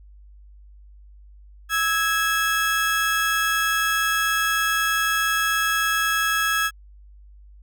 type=tone pair together; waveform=35% pulse; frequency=1306.4 / 1656 Hz; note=E6 / G#6; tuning=-16 / -5 cents; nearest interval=major third; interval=411 cents; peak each=-22 / -20 dBFS; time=1.69-6.71 s; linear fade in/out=50 ms; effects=added 50 Hz sine -44 dBFS peak until 7.62 s